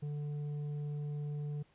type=tone with tanh clipping; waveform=sine; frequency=147.1 Hz; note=D3; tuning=3 cents sharp; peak=-37 dBFS; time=0.02-1.63 s; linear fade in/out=10 ms; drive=6 dB; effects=pink hiss -69 dBFS RMS until 1.74 s + resampled to 8000 Hz